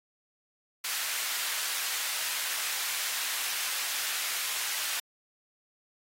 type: high-pass noise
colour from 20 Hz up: pink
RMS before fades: -33 dBFS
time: 0.84-5 s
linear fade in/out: 5 ms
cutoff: 1700 Hz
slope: 12 dB/octave
effects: AAC 48 kbps